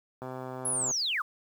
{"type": "click train", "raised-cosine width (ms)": 1, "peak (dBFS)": -25, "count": 90, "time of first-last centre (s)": [0.22, 0.91], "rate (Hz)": 129}
{"type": "linear sweep", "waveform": "sine", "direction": "down", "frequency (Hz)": [11080, 1054], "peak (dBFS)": -27, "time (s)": [0.65, 1.22], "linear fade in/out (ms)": 5}
{"effects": ["high-pass 60 Hz 12 dB/octave", "9-bit"]}